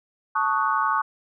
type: chord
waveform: sine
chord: D# half-diminished seventh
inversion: second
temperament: equal with one note detuned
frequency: 880 / 1113.2 / 1244.5 / 1480 Hz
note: A5 / C#6 / D#6 / F#6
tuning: 0 / +7 / 0 / 0 cents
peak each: -26 / -23 / -26 / -28 dBFS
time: 0.35-1.02 s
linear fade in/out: 10 ms
effects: none